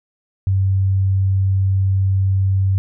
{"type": "tone", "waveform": "sine", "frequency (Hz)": 96.2, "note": "G2", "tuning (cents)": -32, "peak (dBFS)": -13, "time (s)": [0.47, 2.78], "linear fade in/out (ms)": 0, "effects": []}